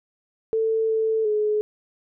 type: tone with pitch steps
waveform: sine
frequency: 444.9 / 442.4 / 423.6 Hz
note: A4 / A4 / G#4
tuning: +19 / +9 / +34 cents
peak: -19 dBFS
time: 0.53-1.61 s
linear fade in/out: 0 ms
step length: 360 ms
effects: none